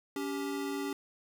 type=tone pair together; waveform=square; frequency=282.2 / 392 Hz; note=C#4 / G4; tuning=+31 / 0 cents; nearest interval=tritone; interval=569 cents; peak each=-36 / -38 dBFS; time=0.16-0.93 s; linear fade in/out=2 ms; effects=12-bit

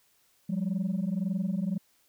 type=tone pair together; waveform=sine; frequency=178.18 / 200 Hz; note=F3 / G3; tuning=+35 / +35 cents; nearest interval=major second; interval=200 cents; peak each=-28 dBFS; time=0.49-1.78 s; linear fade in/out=10 ms; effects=tanh soft clip ceiling -24 dBFS + white hiss -67 dBFS RMS until 2.08 s

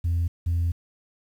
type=tone pair in turn; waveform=sine; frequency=85 / 85 Hz; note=F2 / F2; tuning=-46 / -46 cents; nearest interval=unison; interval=0 cents; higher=neither; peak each=-19 dBFS; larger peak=neither; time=0.04-0.28 / 0.46-0.72 s; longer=second; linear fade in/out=10 ms; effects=tanh soft clip ceiling -19 dBFS + 9-bit

